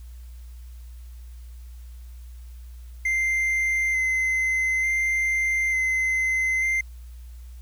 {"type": "tone with vibrato", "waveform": "triangle", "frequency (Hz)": 2074, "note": "C7", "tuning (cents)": -16, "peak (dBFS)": -19, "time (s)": [3.05, 6.81], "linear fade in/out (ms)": 5, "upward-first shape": "square", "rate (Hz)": 0.56, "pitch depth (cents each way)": 13, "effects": ["added 60 Hz sine -38 dBFS peak until 7.61 s", "white hiss -59 dBFS RMS until 7.61 s"]}